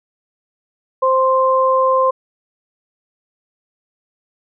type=tone pair together; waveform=sine; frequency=523.2 / 1046.5 Hz; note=C5 / C6; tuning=0 / 0 cents; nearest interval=octave; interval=1200 cents; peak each=-14 dBFS; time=1.02-2.11 s; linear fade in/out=10 ms; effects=none